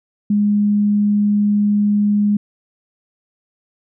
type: tone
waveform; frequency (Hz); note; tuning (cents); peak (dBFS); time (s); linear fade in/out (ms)
sine; 206.5; G#3; -10; -12; 0.3-2.37; 5
effects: none